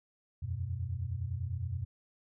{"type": "chord", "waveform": "sine", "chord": "E suspended second", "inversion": "none", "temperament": "equal with one note detuned", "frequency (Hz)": [82.41, 92.23, 123.47], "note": ["E2", "F#2", "B2"], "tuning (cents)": [0, -5, 0], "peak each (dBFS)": [-40, -36, -38], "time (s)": [0.42, 1.85], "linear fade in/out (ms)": 10, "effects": []}